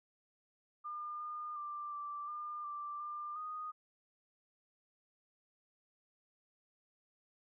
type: tone with pitch steps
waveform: sine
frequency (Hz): 1205 / 1214 / 1183 / 1171 / 1203 / 1176 / 1195 / 1239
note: D6 / D#6 / D6 / D6 / D6 / D6 / D6 / D#6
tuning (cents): +44 / -43 / +12 / -5 / +41 / +2 / +30 / -8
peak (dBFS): -40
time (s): 0.84-3.72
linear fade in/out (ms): 20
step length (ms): 360
effects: none